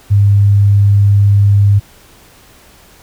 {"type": "tone", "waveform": "sine", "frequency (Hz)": 101, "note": "G#2", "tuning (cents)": -48, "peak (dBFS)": -5, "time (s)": [0.1, 1.8], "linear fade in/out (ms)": 20, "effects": ["pink hiss -43 dBFS RMS until 3.02 s"]}